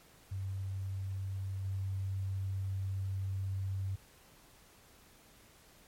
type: tone with level steps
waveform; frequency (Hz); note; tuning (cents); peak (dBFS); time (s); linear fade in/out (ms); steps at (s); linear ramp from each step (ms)
sine; 96.3; G2; -30; -35 / -33; 0.31-3.96; 10; 1.65; 5
effects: pink hiss -61 dBFS RMS until 5.87 s + MP3 64 kbps